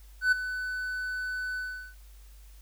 triangle tone with ADSR envelope, 1500 Hz, F#6, 23 cents sharp, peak -16 dBFS, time 0.21-1.95 s, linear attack 110 ms, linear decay 11 ms, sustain -13 dB, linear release 380 ms, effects added 50 Hz sine -48 dBFS peak until 2.61 s + white hiss -61 dBFS RMS until 2.61 s

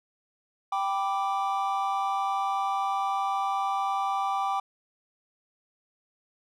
triangle chord, G major, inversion none, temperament equal, 784 / 987.8 / 1174.7 Hz, G5 / B5 / D6, 0 / 0 / 0 cents, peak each -26 / -32 / -28 dBFS, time 0.72-4.6 s, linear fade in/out 5 ms, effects none

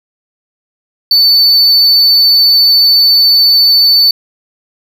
triangle tone, 4507 Hz, C#8, 28 cents sharp, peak -3 dBFS, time 1.11-4.11 s, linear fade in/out 2 ms, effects none

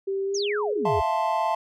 sine tone with pitch glide, 390 to 418 Hz, G4 to G#4, -9 to +11 cents, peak -24 dBFS, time 0.07-1 s, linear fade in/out 10 ms, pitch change +120 cents, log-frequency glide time 0.25-0.57 s
sine exponential sweep, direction down, 6900 to 63.7 Hz, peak -28 dBFS, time 0.34-1.02 s, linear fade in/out 10 ms
triangle chord, F major seventh, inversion third, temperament equal, 659.3 / 698.5 / 880 / 1046.5 Hz, E5 / F5 / A5 / C6, 0 / 0 / 0 / 0 cents, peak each -26 / -28 / -23 / -27 dBFS, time 0.85-1.55 s, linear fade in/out 5 ms
effects none

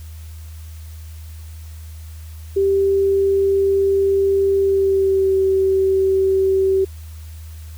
sine tone with pitch glide, 392 to 383.9 Hz, G4 to G4, 0 to -36 cents, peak -13 dBFS, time 2.56-6.85 s, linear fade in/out 10 ms, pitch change -36 cents, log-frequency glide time 4.58-5.36 s, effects added 79 Hz sine -32 dBFS peak until 7.77 s + white hiss -48 dBFS RMS until 7.77 s

